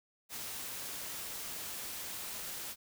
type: noise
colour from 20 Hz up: white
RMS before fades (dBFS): -42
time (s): 0.29-2.76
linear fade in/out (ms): 50
effects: none